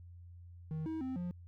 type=tone with pitch steps; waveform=triangle; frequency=157.1 / 319.2 / 260.1 / 176.8 Hz; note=D#3 / D#4 / C4 / F3; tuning=+17 / +44 / -10 / +22 cents; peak=-34 dBFS; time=0.71-1.31 s; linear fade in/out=0 ms; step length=150 ms; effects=added 87 Hz sine -50 dBFS peak until 1.47 s